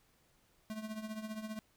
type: tone with tremolo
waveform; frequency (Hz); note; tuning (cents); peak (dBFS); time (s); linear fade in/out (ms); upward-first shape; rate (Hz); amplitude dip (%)
square; 216.9; A3; -25; -38; 0.7-1.59; 0; triangle; 15; 75
effects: pink hiss -71 dBFS RMS until 1.76 s